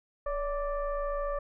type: tone with frequency modulation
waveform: sine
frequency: 571 Hz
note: D5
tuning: 49 cents flat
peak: -29 dBFS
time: 0.26-1.39 s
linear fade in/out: 5 ms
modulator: 598 Hz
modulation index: 1
effects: none